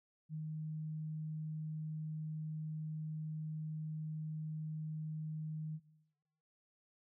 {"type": "tone", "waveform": "sine", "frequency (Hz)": 155.56, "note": "D#3", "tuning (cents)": 0, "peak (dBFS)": -39, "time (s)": [0.29, 5.8], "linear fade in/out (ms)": 50, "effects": ["noise-tail reverb RT60 0.9 s tail -17 dB re dry"]}